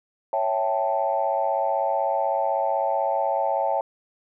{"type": "chord", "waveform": "sine", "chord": "A dominant seventh", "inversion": "first", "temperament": "equal", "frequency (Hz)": [554.4, 659.3, 784, 880], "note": ["C#5", "E5", "G5", "A5"], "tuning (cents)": [0, 0, 0, 0], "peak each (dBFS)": -26, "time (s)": [0.33, 3.81], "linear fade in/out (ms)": 2, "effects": ["tanh soft clip ceiling -10 dBFS"]}